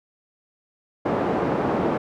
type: band-pass noise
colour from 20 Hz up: pink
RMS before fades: -23 dBFS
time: 1.05-1.98 s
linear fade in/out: 10 ms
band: 220 to 820 Hz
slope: 12 dB/octave
effects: none